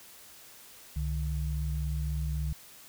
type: tone pair together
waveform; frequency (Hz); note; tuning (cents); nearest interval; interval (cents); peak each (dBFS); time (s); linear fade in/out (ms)
sine; 67.3 / 151.08; C2 / D3; +49 / +49; octave + major second; 1400; -30 / -34; 0.96-2.53; 5
effects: white hiss -52 dBFS RMS until 2.88 s